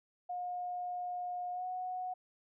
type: tone with pitch glide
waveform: sine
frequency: 717 to 734.6 Hz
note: F5 to F#5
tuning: +45 to -13 cents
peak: -36 dBFS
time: 0.29-2.14 s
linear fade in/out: 10 ms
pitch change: +42 cents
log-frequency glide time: 1.52-1.65 s
effects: none